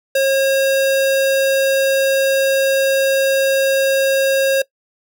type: tone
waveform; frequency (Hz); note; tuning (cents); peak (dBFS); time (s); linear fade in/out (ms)
square; 541; C#5; -42; -13; 0.15-4.62; 5
effects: noise-tail reverb RT60 0.1 s tail -21 dB re dry